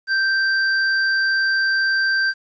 square tone, 1566 Hz, G6, 2 cents flat, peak -17 dBFS, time 0.07-2.34 s, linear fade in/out 50 ms, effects resampled to 16000 Hz + 9-bit

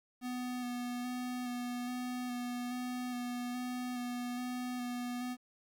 square tone with vibrato, 246.9 Hz, B3, in tune, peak -37 dBFS, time 0.21-5.37 s, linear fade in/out 50 ms, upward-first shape square, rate 1.2 Hz, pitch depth 14 cents each way, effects 11-bit

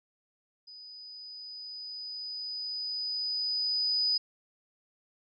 sine tone with level ramp, 4978 Hz, D#8, in tune, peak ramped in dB -46 to -24 dBFS, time 0.67-4.18 s, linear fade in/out 10 ms, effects none

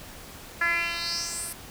10% pulse tone with band-pass filter sweep, 340 Hz, F4, 46 cents flat, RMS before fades -29 dBFS, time 0.61-1.53 s, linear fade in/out 5 ms, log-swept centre 1700 to 11000 Hz, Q 4.4, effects pink hiss -44 dBFS RMS until 1.7 s

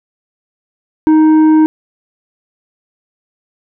sine tone with tanh clipping, 312.3 Hz, D#4, 7 cents sharp, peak -6 dBFS, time 1.07-1.66 s, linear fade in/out 0 ms, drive 7 dB, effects none

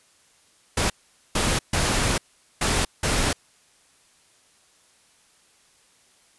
pink noise bursts at uneven times, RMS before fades -22 dBFS, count 5, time 0.77-0.9 / 1.35-1.59 / 1.73-2.18 / 2.61-2.85 / 3.03-3.33 s, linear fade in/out 5 ms, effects white hiss -59 dBFS RMS until 6.38 s + resampled to 24000 Hz

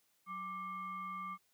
sine tone with frequency modulation, 1177 Hz, D6, 3 cents sharp, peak -40 dBFS, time 0.26-1.38 s, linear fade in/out 50 ms, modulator 992 Hz, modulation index 0.56, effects white hiss -75 dBFS RMS until 1.53 s + high-pass 60 Hz 12 dB/octave

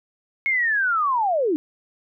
sine linear sweep, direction down, 2190 to 283.3 Hz, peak -18 dBFS, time 0.46-1.56 s, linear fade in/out 0 ms, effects none

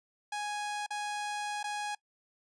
sawtooth tone with dropouts, 830.6 Hz, G#5, in tune, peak -30 dBFS, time 0.32-1.95 s, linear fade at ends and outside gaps 5 ms, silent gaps 0.864-0.905 / 1.63-1.64 s, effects noise-tail reverb RT60 0.1 s tail -23 dB re dry + resampled to 22050 Hz

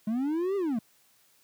triangle linear two-way sweep, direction up then down, 207.7 to 407.1 to 207.7 Hz, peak -24 dBFS, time 0.07-0.79 s, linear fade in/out 5 ms, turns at 0.56 s, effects white hiss -64 dBFS RMS until 1.43 s + high-pass 80 Hz 12 dB/octave

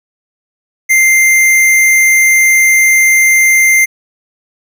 square tone, 2093 Hz, C7, in tune, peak -6 dBFS, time 0.89-3.86 s, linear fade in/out 20 ms, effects none

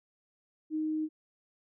sine tone, 311.1 Hz, D#4, in tune, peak -29 dBFS, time 0.7-1.09 s, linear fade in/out 50 ms, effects none

